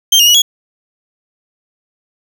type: tone with pitch steps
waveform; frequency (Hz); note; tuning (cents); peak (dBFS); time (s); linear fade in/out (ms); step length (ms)
30% pulse; 3156 / 2843 / 2921 / 3337; G7 / F7 / F#7 / G#7; +11 / +30 / -23 / +8; -3; 0.12-0.42; 5; 75
effects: none